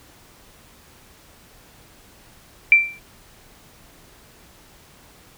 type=tone with exponential decay; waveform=sine; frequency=2349 Hz; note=D7; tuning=in tune; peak=-5 dBFS; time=2.72-2.99 s; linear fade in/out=1 ms; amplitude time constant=58 ms; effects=pink hiss -50 dBFS RMS until 5.37 s